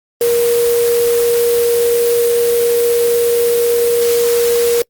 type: tone in noise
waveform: sine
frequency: 472.9 Hz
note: A#4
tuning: 25 cents sharp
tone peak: -10 dBFS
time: 0.21-4.82 s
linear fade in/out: 2 ms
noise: white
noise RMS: -22 dBFS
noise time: 0.21-4.82 s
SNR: +9 dB
effects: noise-tail reverb RT60 0.1 s tail -25 dB re dry + Opus 24 kbps